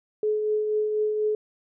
sine tone with tremolo, 426.4 Hz, G#4, 46 cents sharp, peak -20 dBFS, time 0.23-1.35 s, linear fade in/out 2 ms, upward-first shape triangle, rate 4.1 Hz, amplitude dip 40%, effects none

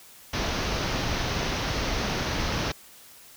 pink low-pass noise, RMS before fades -28 dBFS, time 0.33-2.72 s, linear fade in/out 5 ms, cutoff 6300 Hz, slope 96 dB/octave, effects white hiss -50 dBFS RMS until 3.36 s

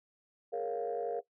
sine chord, Bb minor seventh, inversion third, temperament equal, 415.3 / 466.2 / 554.4 / 698.5 Hz, Ab4 / Bb4 / Db5 / F5, 0 / 0 / 0 / 0 cents, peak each -40 / -34 / -40 / -38 dBFS, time 0.52-1.21 s, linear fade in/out 20 ms, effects noise-tail reverb RT60 0.1 s tail -17 dB re dry + tanh soft clip ceiling -25 dBFS

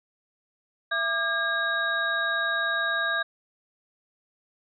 sine tone cluster, 668 / 1194 / 1623 / 3803 Hz, E5 / D6 / G#6 / A#7, +23 / +28 / -40 / +34 cents, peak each -33 / -32 / -25 / -33 dBFS, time 0.91-3.23 s, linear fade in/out 10 ms, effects none

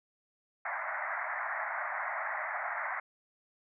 white band-pass noise, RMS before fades -36 dBFS, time 0.65-3 s, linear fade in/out 5 ms, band 610 to 2100 Hz, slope 96 dB/octave, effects none

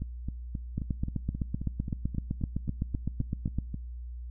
two click trains, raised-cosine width 5 ms, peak -22 / -17 dBFS, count 15 / 23, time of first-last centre 0.02-3.743 / 0.78-3.586 s, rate 3.76 / 7.84 Hz, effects noise-tail reverb RT60 0.9 s tail -25 dB re dry + added 60 Hz sine -37 dBFS peak until 4.3 s

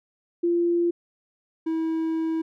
sine / triangle tone pair in turn, 344.2 / 323.4 Hz, F4 / E4, -25 / -33 cents, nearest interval minor second, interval 108 cents, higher first, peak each -19 / -21 dBFS, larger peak first, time 0.43-0.91 / 1.66-2.42 s, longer second, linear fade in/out 10 ms, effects none

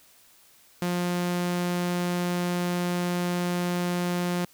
sawtooth tone, 176.7 Hz, F3, 21 cents sharp, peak -21 dBFS, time 0.82-4.45 s, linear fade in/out 2 ms, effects white hiss -57 dBFS RMS until 4.53 s

